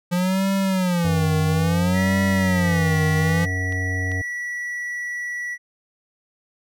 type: tone with vibrato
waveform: square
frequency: 174.61 Hz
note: F3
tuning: in tune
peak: -19 dBFS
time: 0.11-3.46 s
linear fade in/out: 20 ms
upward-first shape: sine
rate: 0.59 Hz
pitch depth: 190 cents each way
type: harmonic tone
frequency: 92.8 Hz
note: F#2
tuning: 6 cents sharp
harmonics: 1 / 3 / 5 / 7 / 8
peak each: -23 / -33 / -37 / -40 / -41 dBFS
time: 1.04-4.22 s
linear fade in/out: 10 ms
type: tone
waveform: triangle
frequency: 1946 Hz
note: B6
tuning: 26 cents flat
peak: -24 dBFS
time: 1.93-5.58 s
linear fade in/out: 50 ms
type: clicks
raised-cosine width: 0.2 ms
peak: -23 dBFS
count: 3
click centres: 3.294 / 3.724 / 4.117 s
effects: none